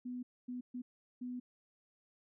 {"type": "tone bursts at uneven times", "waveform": "sine", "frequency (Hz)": 248.2, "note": "B3", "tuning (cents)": 9, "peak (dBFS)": -39, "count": 4, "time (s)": [[0.05, 0.23], [0.48, 0.61], [0.74, 0.82], [1.21, 1.4]], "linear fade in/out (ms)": 10, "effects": []}